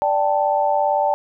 sine chord, D suspended fourth, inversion none, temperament just, 587.3 / 783.1 / 881 Hz, D5 / G5 / A5, 0 / -2 / +2 cents, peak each -20 dBFS, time 0.02-1.14 s, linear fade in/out 0 ms, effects none

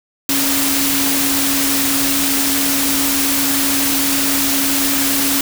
sine tone in noise, 276.4 Hz, C#4, 5 cents flat, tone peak -20 dBFS, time 0.29-5.41 s, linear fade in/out 2 ms, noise white, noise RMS -17 dBFS, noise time 0.29-5.41 s, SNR -6 dB, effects none

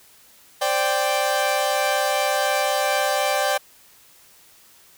sawtooth chord, C suspended second, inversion none, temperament equal, 523.3 / 587.3 / 784 Hz, C5 / D5 / G5, 0 / 0 / 0 cents, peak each -23 / -19 / -19 dBFS, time 0.61-3.58 s, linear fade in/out 10 ms, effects white hiss -52 dBFS RMS until 4.97 s

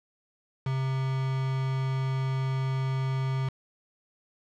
triangle tone with quantisation, 132.6 Hz, C3, 23 cents sharp, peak -24 dBFS, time 0.66-3.49 s, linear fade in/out 5 ms, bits 6, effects low-pass 4000 Hz 12 dB/octave

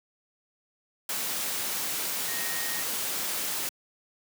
sine tone in noise, 1864.7 Hz, A#6, in tune, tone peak -37 dBFS, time 2.28-2.82 s, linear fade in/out 2 ms, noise white, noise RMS -31 dBFS, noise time 1.09-3.69 s, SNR -9 dB, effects high-pass 150 Hz 12 dB/octave

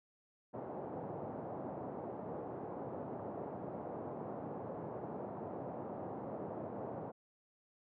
white band-pass noise, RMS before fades -44 dBFS, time 0.53-7.12 s, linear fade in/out 20 ms, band 110 to 770 Hz, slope 24 dB/octave, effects none

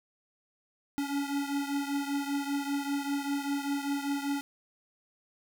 square beating tone pair, 280.7 / 285.8 Hz, C#4 / D4, +22 / -47 cents, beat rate 5.1 Hz, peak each -32 / -36 dBFS, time 0.98-4.41 s, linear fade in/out 0 ms, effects none

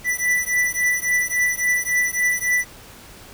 square beating tone pair, 1975 / 1978.6 Hz, B6 / B6, 0 / +3 cents, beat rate 3.6 Hz, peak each -22 dBFS, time 0.04-2.65 s, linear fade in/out 50 ms, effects pink hiss -43 dBFS RMS until 3.33 s

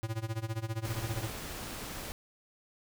square tone with tremolo, 111.7 Hz, A2, 27 cents sharp, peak -31 dBFS, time 0.03-1.3 s, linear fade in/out 0 ms, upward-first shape sine, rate 15 Hz, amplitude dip 90%
pink noise, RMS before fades -41 dBFS, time 0.85-2.12 s, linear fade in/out 0 ms
effects none

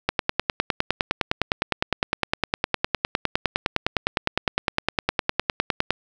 click train, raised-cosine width 0.3 ms, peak -3 dBFS, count 58, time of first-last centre 0.09-5.906 s, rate 9.8 Hz, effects none

